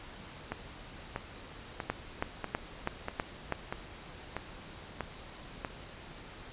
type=two click trains; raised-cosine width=0.5 ms; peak=-15 / -19 dBFS; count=6 / 9; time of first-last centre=1.9-3.523 / 0.52-5.648 s; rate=3.08 / 1.56 Hz; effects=pink hiss -48 dBFS RMS until 6.52 s + resampled to 8000 Hz